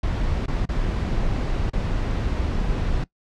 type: noise with dropouts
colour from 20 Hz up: brown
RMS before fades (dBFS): -23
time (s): 0.03-3.04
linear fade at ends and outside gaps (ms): 5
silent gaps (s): 0.46-0.48 / 0.655-0.689 / 1.7-1.732
effects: noise-tail reverb RT60 0.1 s tail -20 dB re dry + low-pass 5000 Hz 12 dB/octave